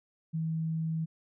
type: tone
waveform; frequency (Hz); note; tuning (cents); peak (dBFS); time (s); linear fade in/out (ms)
sine; 161.1; E3; -39; -29; 0.33-1.06; 20
effects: none